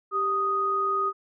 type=tone pair together; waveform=sine; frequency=392 / 1244.5 Hz; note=G4 / D#6; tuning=0 / 0 cents; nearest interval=octave + minor sixth; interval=2000 cents; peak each=-31 / -23 dBFS; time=0.11-1.13 s; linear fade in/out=50 ms; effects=none